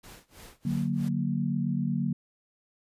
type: noise with tremolo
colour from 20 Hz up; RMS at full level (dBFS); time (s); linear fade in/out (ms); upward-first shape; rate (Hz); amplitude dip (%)
pink; -47; 0.03-1.09; 10; sine; 3.1; 95
type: chord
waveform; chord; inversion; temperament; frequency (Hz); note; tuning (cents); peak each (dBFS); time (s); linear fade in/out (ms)
sine; D augmented; none; equal; 146.83 / 185 / 233.1; D3 / F#3 / A#3; 0 / 0 / 0; -30 / -30 / -30; 0.65-2.13; 5
effects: resampled to 32000 Hz